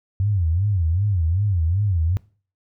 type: tone with vibrato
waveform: sine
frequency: 91.4 Hz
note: F#2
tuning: 21 cents flat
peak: -17 dBFS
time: 0.2-2.17 s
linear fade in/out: 0 ms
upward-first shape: sine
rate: 2.6 Hz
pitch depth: 240 cents each way
effects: noise-tail reverb RT60 0.4 s tail -21 dB re dry